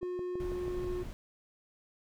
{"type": "tone", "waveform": "triangle", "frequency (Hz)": 360, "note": "F#4", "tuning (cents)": -47, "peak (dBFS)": -32, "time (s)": [0.01, 1.04], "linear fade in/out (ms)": 20}
{"type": "click train", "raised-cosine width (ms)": 2, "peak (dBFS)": -30, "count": 6, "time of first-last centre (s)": [0.03, 0.843], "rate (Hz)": 6.15}
{"type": "noise", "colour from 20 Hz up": "brown", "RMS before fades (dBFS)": -41, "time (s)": [0.4, 1.13], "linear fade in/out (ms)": 0}
{"effects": []}